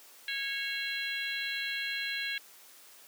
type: harmonic tone with a mistuned harmonic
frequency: 549 Hz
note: C#5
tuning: 17 cents flat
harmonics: 3 / 4 / 5 / 6 / 7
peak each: -37 / -38 / -39 / -40 / -40 dBFS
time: 0.28-2.38 s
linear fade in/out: 2 ms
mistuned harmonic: 7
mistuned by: +91 cents
effects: white hiss -55 dBFS RMS until 3.07 s + high-pass 300 Hz 12 dB/octave